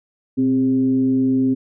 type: tone with frequency modulation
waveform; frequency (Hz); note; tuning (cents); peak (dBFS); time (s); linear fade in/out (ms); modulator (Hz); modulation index
sine; 262.2; C4; +4; -14; 0.37-1.55; 20; 140; 0.41
effects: none